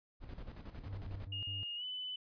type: noise with tremolo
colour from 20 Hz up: brown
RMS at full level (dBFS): -45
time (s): 0.2-1.29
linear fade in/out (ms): 50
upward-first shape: square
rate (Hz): 11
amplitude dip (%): 60
type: tone bursts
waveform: triangle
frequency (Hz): 98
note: G2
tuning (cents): 0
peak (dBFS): -40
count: 4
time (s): 0.86-1.632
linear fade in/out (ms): 0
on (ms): 160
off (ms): 44
type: tone with pitch glide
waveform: sine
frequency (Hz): 2846 to 3005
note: F7 to F#7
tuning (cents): +32 to +26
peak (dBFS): -39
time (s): 1.32-2.16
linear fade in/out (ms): 5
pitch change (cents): +94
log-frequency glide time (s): 1.76-1.84
effects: resampled to 11025 Hz